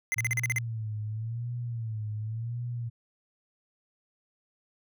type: tone bursts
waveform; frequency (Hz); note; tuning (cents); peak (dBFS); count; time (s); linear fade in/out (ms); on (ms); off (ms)
square; 2059; C7; -28; -26; 8; 0.12-0.584; 0; 23; 40
type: tone with vibrato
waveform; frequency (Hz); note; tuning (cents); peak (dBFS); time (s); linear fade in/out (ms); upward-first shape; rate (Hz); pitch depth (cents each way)
sine; 113.5; A#2; -46; -31; 0.16-2.9; 20; sine; 0.9; 110
effects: none